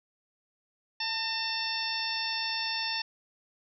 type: harmonic tone with a mistuned harmonic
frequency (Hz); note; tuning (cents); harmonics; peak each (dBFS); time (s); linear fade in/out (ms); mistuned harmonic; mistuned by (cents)
894; A5; +27; 1 / 2 / 3 / 4 / 5 / 6; -38 / -38 / -37 / -38 / -37 / -34; 1-3.02; 5; 2; +29
effects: none